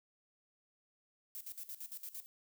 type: noise with tremolo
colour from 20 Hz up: violet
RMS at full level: -45 dBFS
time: 1.35-2.26 s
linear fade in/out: 0 ms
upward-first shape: square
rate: 8.8 Hz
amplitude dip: 80%
effects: none